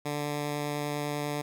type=tone with vibrato; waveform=10% pulse; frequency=146.83 Hz; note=D3; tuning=in tune; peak=-22 dBFS; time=0.05-1.42 s; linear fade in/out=10 ms; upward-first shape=triangle; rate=10 Hz; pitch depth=8 cents each way; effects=none